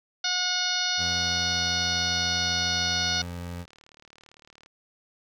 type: harmonic tone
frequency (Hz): 726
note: F#5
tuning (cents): -33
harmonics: 1 / 2 / 3 / 4 / 5 / 6 / 7 / 8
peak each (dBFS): -36 / -31 / -36 / -34 / -31 / -30 / -32 / -34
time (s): 0.24-3.22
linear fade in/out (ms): 5
type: tone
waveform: 25% pulse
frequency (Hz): 87.31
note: F2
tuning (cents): 0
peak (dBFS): -30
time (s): 0.97-3.66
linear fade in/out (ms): 50
type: click train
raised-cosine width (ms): 0.2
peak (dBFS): -34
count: 67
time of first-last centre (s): 2.91-4.661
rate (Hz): 37.7
effects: none